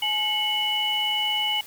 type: tone cluster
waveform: sine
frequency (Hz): 848 / 2184 / 2958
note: G#5 / C#7 / F#7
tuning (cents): +36 / -26 / -1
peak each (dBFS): -30 / -30 / -23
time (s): 0.02-1.61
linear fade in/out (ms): 5
effects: white hiss -45 dBFS RMS until 1.66 s